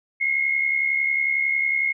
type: tone pair together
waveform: sine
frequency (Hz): 2093 / 2164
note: C7 / C#7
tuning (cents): 0 / -42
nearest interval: minor second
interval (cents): 58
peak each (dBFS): -26 / -20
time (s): 0.2-1.93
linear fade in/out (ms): 20
effects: none